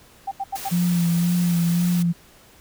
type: tone bursts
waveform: sine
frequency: 784 Hz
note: G5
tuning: in tune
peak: -23 dBFS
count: 4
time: 0.27-0.693 s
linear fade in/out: 10 ms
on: 45 ms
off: 81 ms
type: noise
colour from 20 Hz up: white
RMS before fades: -34 dBFS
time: 0.55-2.03 s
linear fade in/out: 10 ms
type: tone with vibrato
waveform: sine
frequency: 173.1 Hz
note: F3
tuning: 15 cents flat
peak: -17 dBFS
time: 0.71-2.13 s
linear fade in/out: 20 ms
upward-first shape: sine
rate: 1.9 Hz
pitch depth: 33 cents each way
effects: pink hiss -51 dBFS RMS until 2.6 s